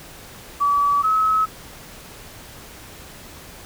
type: tone pair in turn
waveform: sine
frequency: 1146 / 1286.3 Hz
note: D6 / E6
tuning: -43 / -43 cents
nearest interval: major second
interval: 200 cents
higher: second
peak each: -15 dBFS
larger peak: neither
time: 0.6-1.03 / 1.03-1.46 s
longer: neither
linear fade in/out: 20 ms
effects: pink hiss -41 dBFS RMS until 3.65 s